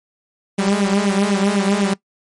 sawtooth tone with flanger, 199.3 Hz, G3, 29 cents sharp, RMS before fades -17 dBFS, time 0.58-1.94 s, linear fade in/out 10 ms, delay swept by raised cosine 0.31 to 5.41 ms, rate 4 Hz, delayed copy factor +0.9, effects noise-tail reverb RT60 0.1 s tail -20 dB re dry + MP3 48 kbps

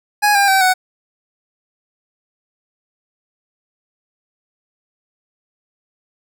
25% pulse tone with pitch steps, 830.6 / 800.5 / 771.4 / 743.4 Hz, G#5 / G5 / G5 / F#5, 0 / +36 / -28 / +8 cents, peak -7 dBFS, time 0.22-0.74 s, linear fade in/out 20 ms, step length 130 ms, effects none

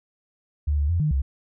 sine tone with pitch steps, 73.7 / 72.5 / 85.9 / 151.7 / 67.7 Hz, D2 / D2 / F2 / D#3 / C#2, +7 / -22 / -28 / -44 / -40 cents, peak -19 dBFS, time 0.67-1.22 s, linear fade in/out 10 ms, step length 110 ms, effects none

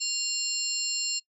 sine tone cluster, 2796 / 4252 / 5320 / 7360 Hz, F7 / C8 / E8 / A#8, +1 / +27 / +15 / -23 cents, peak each -35 / -31 / -34 / -32 dBFS, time 0-1.2 s, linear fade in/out 20 ms, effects noise-tail reverb RT60 0.1 s tail -24 dB re dry

